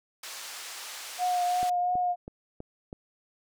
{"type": "band-pass noise", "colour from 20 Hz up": "white", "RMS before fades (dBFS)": -41, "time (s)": [0.23, 1.7], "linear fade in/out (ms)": 5, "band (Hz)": [680, 7700], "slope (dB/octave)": 12}
{"type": "tone with vibrato", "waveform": "sine", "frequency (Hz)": 718, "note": "F5", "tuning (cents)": 48, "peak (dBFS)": -24, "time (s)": [1.18, 2.16], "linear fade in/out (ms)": 50, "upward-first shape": "triangle", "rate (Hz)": 2.9, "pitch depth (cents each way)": 23}
{"type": "click train", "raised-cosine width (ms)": 2, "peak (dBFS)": -26, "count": 5, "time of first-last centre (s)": [1.63, 2.929], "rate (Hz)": 3.08}
{"effects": []}